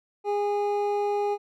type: tone pair together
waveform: triangle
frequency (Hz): 410 / 820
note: G#4 / G#5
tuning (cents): -22 / -22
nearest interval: octave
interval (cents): 1200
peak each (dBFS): -23 / -26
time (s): 0.24-1.38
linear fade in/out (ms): 50
effects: none